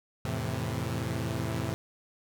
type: chord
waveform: sawtooth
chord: F major seventh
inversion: none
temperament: equal with one note detuned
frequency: 85.61 / 110 / 130.81 / 164.81 Hz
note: F2 / A2 / C3 / E3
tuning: -34 / 0 / 0 / 0 cents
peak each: -34 / -30 / -31 / -34 dBFS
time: 0.25-1.74 s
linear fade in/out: 0 ms
effects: none